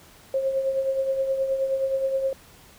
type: tone with tremolo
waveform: sine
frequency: 536 Hz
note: C5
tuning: 42 cents sharp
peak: -19 dBFS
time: 0.34-2.33 s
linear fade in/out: 2 ms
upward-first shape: triangle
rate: 9.5 Hz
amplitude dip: 60%
effects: pink hiss -51 dBFS RMS until 2.78 s